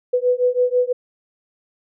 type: beating tone pair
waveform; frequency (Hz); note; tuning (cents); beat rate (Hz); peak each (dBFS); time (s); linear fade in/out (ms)
sine; 493.4 / 499.5; B4 / B4; -2 / +20; 6.1; -18; 0.13-0.93; 10
effects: none